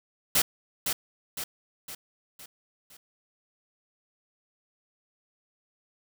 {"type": "noise with echo", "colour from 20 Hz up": "white", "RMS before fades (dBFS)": -22, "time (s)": [0.35, 0.42], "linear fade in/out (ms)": 5, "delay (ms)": 510, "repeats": 5, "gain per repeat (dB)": -6, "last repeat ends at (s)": 2.97, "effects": []}